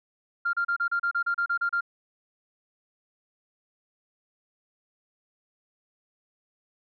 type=tone bursts; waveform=sine; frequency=1394 Hz; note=F6; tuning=4 cents flat; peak=-22 dBFS; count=12; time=0.45-1.809 s; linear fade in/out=10 ms; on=83 ms; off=33 ms; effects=tanh soft clip ceiling -18 dBFS